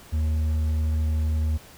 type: tone with hard clipping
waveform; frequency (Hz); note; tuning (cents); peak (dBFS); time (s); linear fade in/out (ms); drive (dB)
triangle; 77.78; D#2; 0; -22; 0.12-1.58; 20; 7
effects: pink hiss -48 dBFS RMS until 1.77 s